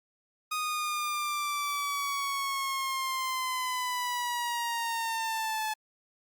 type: linear sweep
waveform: sawtooth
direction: down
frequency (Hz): 1244.5 to 862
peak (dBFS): -26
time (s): 0.51-5.74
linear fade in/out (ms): 10
effects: Opus 48 kbps